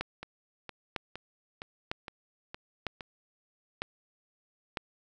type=two click trains; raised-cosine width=0.3 ms; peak=-24 / -16 dBFS; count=7 / 6; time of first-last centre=0.23-3.008 / 0.01-4.772 s; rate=2.16 / 1.05 Hz; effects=none